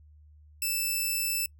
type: tone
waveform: 5% pulse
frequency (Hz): 2641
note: E7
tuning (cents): +3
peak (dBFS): -18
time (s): 0.62-1.46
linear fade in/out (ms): 2
effects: noise-tail reverb RT60 0.1 s tail -26 dB re dry + added 75 Hz sine -52 dBFS peak until 1.59 s